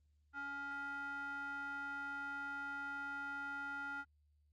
square tone with band-pass filter, 280.8 Hz, C#4, 22 cents sharp, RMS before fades -44 dBFS, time 0.33-4.05 s, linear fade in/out 50 ms, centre 1300 Hz, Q 7.2, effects added 74 Hz sine -70 dBFS peak until 4.52 s + Opus 24 kbps

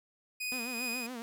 sawtooth tone with tremolo, 2489 Hz, D#7, in tune, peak -30 dBFS, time 0.4-1.07 s, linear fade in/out 10 ms, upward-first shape sine, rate 2.6 Hz, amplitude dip 40%
sawtooth tone with vibrato, 242.1 Hz, B3, 34 cents flat, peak -35 dBFS, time 0.52-1.22 s, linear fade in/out 0 ms, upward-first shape sine, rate 7.1 Hz, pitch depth 110 cents each way
effects none

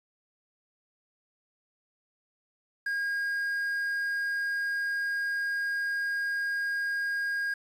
triangle tone with quantisation, 1627 Hz, G#6, 36 cents flat, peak -26 dBFS, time 2.86-7.54 s, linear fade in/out 5 ms, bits 9, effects resampled to 32000 Hz

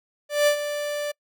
45% pulse tone with ADSR envelope, 587.3 Hz, D5, in tune, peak -15 dBFS, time 0.29-1.12 s, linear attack 180 ms, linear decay 88 ms, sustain -11 dB, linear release 12 ms, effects noise-tail reverb RT60 0.1 s tail -26 dB re dry

